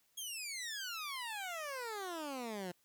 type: exponential sweep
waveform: 15% pulse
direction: down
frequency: 3322 to 172.5 Hz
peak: -34 dBFS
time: 0.17-2.72 s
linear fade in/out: 10 ms
effects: white hiss -74 dBFS RMS until 2.84 s